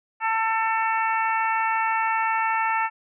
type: harmonic tone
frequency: 446.8 Hz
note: A4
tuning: 27 cents sharp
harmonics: 2 / 3 / 4 / 5 / 6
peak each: -23 / -27 / -29 / -31 / -33 dBFS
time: 0.2-2.9 s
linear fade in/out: 50 ms
effects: none